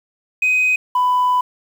sine tone pair in turn, 2510 / 996.1 Hz, D#7 / B5, +15 / +15 cents, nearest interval octave + major third, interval 1600 cents, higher first, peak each -11 dBFS, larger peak neither, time 0.42-0.76 / 0.95-1.41 s, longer second, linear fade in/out 5 ms, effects tanh soft clip ceiling -11 dBFS + 7-bit

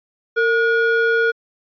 triangle ring-modulated tone, 950 Hz, A#5, 33 cents sharp, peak -9 dBFS, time 0.36-1.32 s, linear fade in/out 20 ms, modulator 493 Hz, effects resampled to 11025 Hz

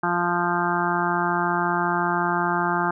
harmonic tone, 174.61 Hz, F3, in tune, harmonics 1 / 2 / 4 / 5 / 6 / 7 / 8 / 9, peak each -29 / -28 / -29 / -26 / -30 / -28 / -30 / -29 dBFS, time 0.03-2.91 s, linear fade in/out 5 ms, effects none

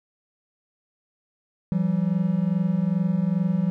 triangle tone pair together, 168.5 / 190.92 Hz, E3 / G3, +38 / -45 cents, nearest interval major second, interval 217 cents, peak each -21 dBFS, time 1.72-3.7 s, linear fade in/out 0 ms, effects none

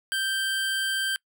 25% pulse tone, 1568 Hz, G6, in tune, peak -21 dBFS, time 0.12-1.16 s, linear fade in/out 0 ms, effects noise-tail reverb RT60 0.1 s tail -25 dB re dry

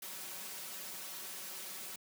white noise with comb filter, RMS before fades -45 dBFS, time 0.02-1.96 s, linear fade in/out 5 ms, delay 5.3 ms, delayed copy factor +0.7, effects high-pass 150 Hz 12 dB/octave

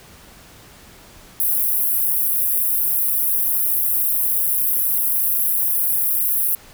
pink high-pass noise, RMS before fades -19 dBFS, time 1.4-6.55 s, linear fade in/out 0 ms, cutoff 11000 Hz, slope 48 dB/octave, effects pink hiss -45 dBFS RMS until 6.73 s

